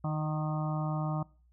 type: harmonic tone with a mistuned harmonic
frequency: 154.2 Hz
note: D#3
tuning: 15 cents flat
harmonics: 1 / 2 / 4 / 5 / 6 / 7 / 8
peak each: -30 / -41 / -41 / -41 / -46 / -44 / -44 dBFS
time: 0.04-1.23 s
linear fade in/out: 5 ms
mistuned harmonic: 5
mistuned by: -16 cents
effects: noise-tail reverb RT60 0.4 s tail -23 dB re dry + added 60 Hz sine -61 dBFS peak until 1.52 s